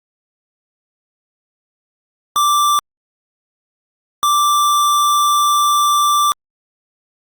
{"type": "tone pair in turn", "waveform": "square", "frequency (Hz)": [1174.7, 1174.7], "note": ["D6", "D6"], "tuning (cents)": [0, 0], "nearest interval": "unison", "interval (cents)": 0, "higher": "neither", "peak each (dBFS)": -12, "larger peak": "neither", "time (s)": [[2.36, 2.79], [4.23, 6.32]], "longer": "second", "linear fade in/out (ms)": 0, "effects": ["Opus 48 kbps"]}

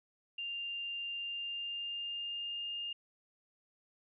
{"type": "tone with pitch glide", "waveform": "sine", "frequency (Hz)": [2794, 2820], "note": ["F7", "F7"], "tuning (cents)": [0, 16], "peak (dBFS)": -37, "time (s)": [0.38, 2.93], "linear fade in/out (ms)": 5, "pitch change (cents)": 16, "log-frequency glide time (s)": [1.14, 2.73], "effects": []}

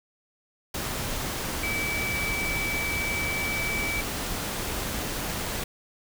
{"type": "tone in noise", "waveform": "sine", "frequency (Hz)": 2303, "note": "D7", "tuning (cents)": -34, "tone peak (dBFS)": -28, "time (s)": [1.63, 4.01], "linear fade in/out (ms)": 5, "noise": "pink", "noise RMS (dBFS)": -31, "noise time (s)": [0.74, 5.64], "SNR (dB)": 0, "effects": []}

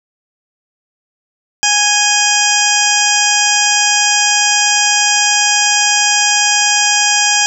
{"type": "harmonic tone with a mistuned harmonic", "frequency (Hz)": 829, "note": "G#5", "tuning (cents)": -3, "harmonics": [1, 2, 3, 4, 6, 7, 8, 9], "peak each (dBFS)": [-18, -18, -18, -18, -18, -18, -18, -18], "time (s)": [1.63, 7.46], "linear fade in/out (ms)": 0, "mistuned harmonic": 4, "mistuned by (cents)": -69, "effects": []}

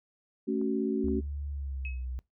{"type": "chord", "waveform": "sine", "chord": "F# minor", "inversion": "first", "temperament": "equal with one note detuned", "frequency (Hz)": [220, 277.2, 374.7], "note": ["A3", "C#4", "F#4"], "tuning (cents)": [0, 0, 22], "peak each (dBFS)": -31, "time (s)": [0.47, 1.21], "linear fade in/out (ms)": 20}
{"type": "clicks", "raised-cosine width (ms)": 1, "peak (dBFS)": -39, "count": 2, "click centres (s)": [0.615, 1.084]}
{"type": "tone with pitch glide", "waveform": "sine", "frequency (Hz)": [71.7, 63.14], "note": ["D2", "B1"], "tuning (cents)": [-41, 39], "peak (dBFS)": -33, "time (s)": [1.04, 2.19], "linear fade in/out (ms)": 0, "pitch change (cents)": -220, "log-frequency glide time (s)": [1.5, 2]}
{"type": "tone with exponential decay", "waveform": "sine", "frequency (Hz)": 2561, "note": "D#7", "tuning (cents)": 49, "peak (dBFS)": -35, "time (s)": [1.85, 2.05], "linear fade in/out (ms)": 1, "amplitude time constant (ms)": 43}
{"effects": ["noise-tail reverb RT60 0.2 s tail -23 dB re dry"]}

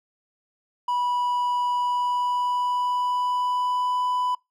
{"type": "tone with pitch glide", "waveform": "triangle", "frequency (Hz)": [980, 995.4], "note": ["B5", "B5"], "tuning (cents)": [-14, 13], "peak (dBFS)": -20, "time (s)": [0.88, 4.35], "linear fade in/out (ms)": 5, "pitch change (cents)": 27, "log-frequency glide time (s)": [1.72, 4.03], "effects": ["noise-tail reverb RT60 0.2 s tail -25 dB re dry"]}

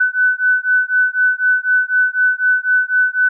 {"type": "beating tone pair", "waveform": "sine", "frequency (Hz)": [1500, 1504], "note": ["F#6", "F#6"], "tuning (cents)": [23, 28], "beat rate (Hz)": 4, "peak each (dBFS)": -15, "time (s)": [0, 3.29], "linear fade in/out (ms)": 10, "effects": []}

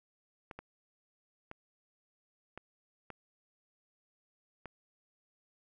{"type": "clicks", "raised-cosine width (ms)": 0.5, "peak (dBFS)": -29, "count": 6, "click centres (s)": [0.512, 0.59, 1.514, 2.576, 3.103, 4.657], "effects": []}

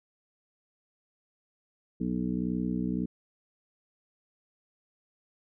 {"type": "harmonic tone", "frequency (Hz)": 61.74, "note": "B1", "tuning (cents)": 0, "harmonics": [1, 2, 3, 4, 5, 7], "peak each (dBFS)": [-43, -43, -31, -32, -35, -43], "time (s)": [2, 3.06], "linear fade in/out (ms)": 10, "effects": []}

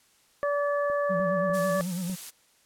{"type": "harmonic tone", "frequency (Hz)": 576, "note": "D5", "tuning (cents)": -34, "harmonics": [1, 2, 3], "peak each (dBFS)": [-25, -31, -35], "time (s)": [0.43, 1.81], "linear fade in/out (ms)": 0}
{"type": "click train", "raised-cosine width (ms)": 2, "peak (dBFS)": -32, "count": 5, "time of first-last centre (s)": [0.9, 2.098], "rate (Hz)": 3.34}
{"type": "tone with vibrato", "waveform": "triangle", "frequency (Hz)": 179.6, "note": "F3", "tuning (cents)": 49, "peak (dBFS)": -27, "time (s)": [1.09, 2.16], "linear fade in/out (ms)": 20, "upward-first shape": "sine", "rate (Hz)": 9.1, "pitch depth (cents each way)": 99}
{"type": "noise", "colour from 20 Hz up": "blue", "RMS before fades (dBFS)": -37, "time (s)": [1.53, 2.31], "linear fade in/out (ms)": 20}
{"effects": ["white hiss -63 dBFS RMS until 2.65 s", "low-pass 11000 Hz 12 dB/octave"]}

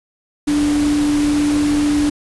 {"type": "tone in noise", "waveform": "sine", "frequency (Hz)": 293.7, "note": "D4", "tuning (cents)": 0, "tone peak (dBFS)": -13, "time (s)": [0.47, 2.1], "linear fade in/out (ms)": 10, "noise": "pink", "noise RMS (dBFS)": -26, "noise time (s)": [0.47, 2.1], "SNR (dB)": 10, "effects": ["resampled to 24000 Hz"]}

